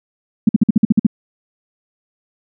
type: tone bursts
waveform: sine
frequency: 216 Hz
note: A3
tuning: 32 cents flat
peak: -5 dBFS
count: 9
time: 0.47-1.067 s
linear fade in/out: 5 ms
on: 21 ms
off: 51 ms
effects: none